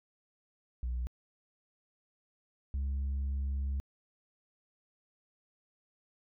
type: tone pair in turn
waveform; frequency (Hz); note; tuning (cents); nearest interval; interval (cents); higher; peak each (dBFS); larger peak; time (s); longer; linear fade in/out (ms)
sine; 61 / 68.47; B1 / C#2; -21 / -21; major second; 200; second; -30 / -28; second; 0.83-1.07 / 2.74-3.8; second; 0
effects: tanh soft clip ceiling -30 dBFS